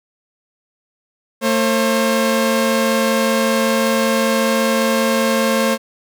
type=tone pair together; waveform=sawtooth; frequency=225.1 / 535.4 Hz; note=A3 / C5; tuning=+40 / +40 cents; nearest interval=octave + minor third; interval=1500 cents; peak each=-13 dBFS; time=1.41-5.78 s; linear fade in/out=50 ms; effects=none